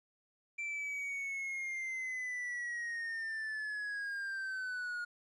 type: linear sweep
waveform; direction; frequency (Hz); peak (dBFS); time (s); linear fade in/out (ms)
triangle; down; 2349 to 1431; -35; 0.58-5.05; 10
effects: resampled to 24000 Hz + 12-bit